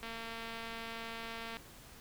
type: click train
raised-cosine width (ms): 0.3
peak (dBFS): -28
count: 352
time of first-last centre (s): 0.03-1.569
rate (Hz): 228
effects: pink hiss -55 dBFS RMS until 2 s